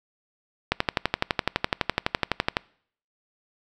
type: click train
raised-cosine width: 0.3 ms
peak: -4 dBFS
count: 23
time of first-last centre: 0.72-2.569 s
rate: 11.9 Hz
effects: noise-tail reverb RT60 0.6 s tail -25 dB re dry